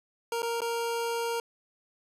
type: tone with dropouts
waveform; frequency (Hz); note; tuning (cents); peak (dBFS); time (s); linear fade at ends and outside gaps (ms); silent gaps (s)
25% pulse; 465.6; A#4; -2; -25; 0.32-1.4; 2; 0.421-0.429 / 0.606-0.617
effects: resampled to 32000 Hz